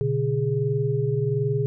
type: tone cluster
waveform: sine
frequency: 121.9 / 143.2 / 413.3 Hz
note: B2 / D3 / G#4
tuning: -22 / -43 / -8 cents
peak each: -25 dBFS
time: 0.01-1.66 s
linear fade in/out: 0 ms
effects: none